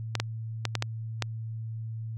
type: clicks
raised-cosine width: 0.2 ms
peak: -10 dBFS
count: 6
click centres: 0.153 / 0.2 / 0.653 / 0.753 / 0.824 / 1.223 s
effects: added 112 Hz sine -33 dBFS peak until 2.17 s + AAC 64 kbps